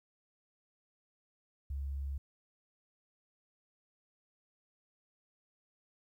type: tone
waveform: sine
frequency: 69.3 Hz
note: C#2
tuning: in tune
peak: -35 dBFS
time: 1.7-2.18 s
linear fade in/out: 5 ms
effects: 12-bit